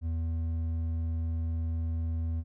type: tone with hard clipping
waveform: sine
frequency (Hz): 82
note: E2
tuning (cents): -9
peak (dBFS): -30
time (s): 0.01-2.44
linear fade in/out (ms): 50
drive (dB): 5
effects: none